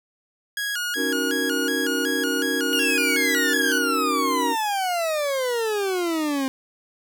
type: tone with vibrato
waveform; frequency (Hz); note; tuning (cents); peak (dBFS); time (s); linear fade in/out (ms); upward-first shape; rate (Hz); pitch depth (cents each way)
sawtooth; 1544; G6; -27; -21; 0.57-3.78; 2; square; 2.7; 120
type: chord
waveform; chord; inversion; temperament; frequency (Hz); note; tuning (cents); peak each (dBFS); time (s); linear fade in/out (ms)
triangle; D# minor seventh; third; equal; 277.2 / 311.1 / 370 / 466.2; C#4 / D#4 / F#4 / A#4; 0 / 0 / 0 / 0; -25 / -28 / -28 / -27; 0.95-4.56; 50
type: exponential sweep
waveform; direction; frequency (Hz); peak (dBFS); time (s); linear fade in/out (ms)
40% pulse; down; 2900 to 261.6; -21; 2.73-6.48; 0
effects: none